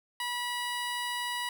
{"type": "tone", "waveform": "15% pulse", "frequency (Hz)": 973, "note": "B5", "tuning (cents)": -26, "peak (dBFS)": -25, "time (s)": [0.2, 1.49], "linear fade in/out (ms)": 2, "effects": []}